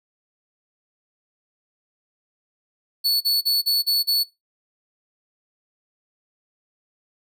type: tone bursts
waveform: 45% pulse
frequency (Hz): 4435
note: C#8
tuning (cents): 0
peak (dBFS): -16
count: 6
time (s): 3.04-4.24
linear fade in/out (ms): 20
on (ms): 170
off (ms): 36
effects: noise-tail reverb RT60 0.2 s tail -19 dB re dry